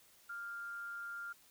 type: tone with amplitude modulation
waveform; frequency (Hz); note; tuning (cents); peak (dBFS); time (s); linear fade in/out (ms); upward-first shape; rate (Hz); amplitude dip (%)
sine; 1396.9; F6; 0; -40; 0.29-1.33; 10; sine; 202; 35
effects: white hiss -65 dBFS RMS until 1.5 s